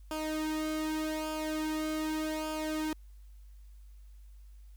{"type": "tone with flanger", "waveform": "sawtooth", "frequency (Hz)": 311.1, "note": "D#4", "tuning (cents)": 0, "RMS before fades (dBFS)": -34, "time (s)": [0.11, 2.93], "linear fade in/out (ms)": 2, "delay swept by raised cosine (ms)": [0.5, 2.1], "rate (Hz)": 0.84, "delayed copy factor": -0.75, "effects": ["added 50 Hz sine -49 dBFS peak until 4.76 s", "white hiss -72 dBFS RMS until 4.76 s"]}